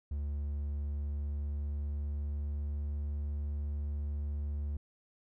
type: tone with pitch glide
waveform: triangle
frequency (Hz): 72.3 to 72.89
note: D2 to D2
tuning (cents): -27 to -12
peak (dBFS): -31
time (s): 0.11-4.77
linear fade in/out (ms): 5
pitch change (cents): +15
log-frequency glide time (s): 0.74-2.99
effects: none

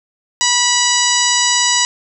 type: harmonic tone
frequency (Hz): 977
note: B5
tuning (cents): -19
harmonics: 1 / 2 / 3 / 4 / 5 / 6 / 7 / 8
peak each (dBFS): -20 / -20 / -20 / -20 / -20 / -20 / -20 / -20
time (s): 0.41-1.85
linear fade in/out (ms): 0
effects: none

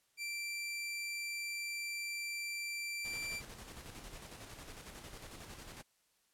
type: tone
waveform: sawtooth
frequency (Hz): 2349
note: D7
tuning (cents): 0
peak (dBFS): -35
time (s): 0.17-3.42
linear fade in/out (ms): 50
type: noise with tremolo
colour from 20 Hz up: pink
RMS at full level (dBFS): -49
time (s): 3.04-5.83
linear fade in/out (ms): 20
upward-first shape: square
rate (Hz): 11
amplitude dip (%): 40
effects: white hiss -75 dBFS RMS until 6.33 s + low-pass 12000 Hz 12 dB/octave

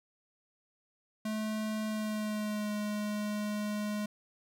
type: tone with pitch glide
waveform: square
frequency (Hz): 216 to 209.4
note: A3 to G#3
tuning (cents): -32 to +15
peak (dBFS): -33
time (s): 1.25-4.06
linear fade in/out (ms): 5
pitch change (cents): -53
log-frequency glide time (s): 1.88-2.72
effects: none

